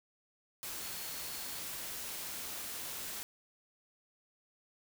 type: tone in noise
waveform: sine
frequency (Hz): 4338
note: C#8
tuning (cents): -38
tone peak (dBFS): -52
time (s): 0.83-1.59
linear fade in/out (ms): 0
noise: white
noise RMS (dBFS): -42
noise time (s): 0.63-3.23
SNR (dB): -13
effects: none